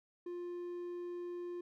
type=tone; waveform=triangle; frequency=351.4 Hz; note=F4; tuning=11 cents sharp; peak=-38 dBFS; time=0.26-1.61 s; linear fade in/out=5 ms; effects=none